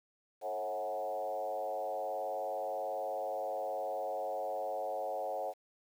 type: tone with frequency modulation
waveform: sine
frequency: 640 Hz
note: D#5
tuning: 49 cents sharp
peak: -34 dBFS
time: 0.41-5.54 s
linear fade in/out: 50 ms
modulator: 99.7 Hz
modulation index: 1.6
effects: 10-bit